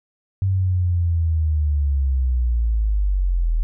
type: linear sweep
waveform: sine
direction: down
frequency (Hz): 97 to 38.89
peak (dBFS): -16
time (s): 0.42-3.63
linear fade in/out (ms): 0
effects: none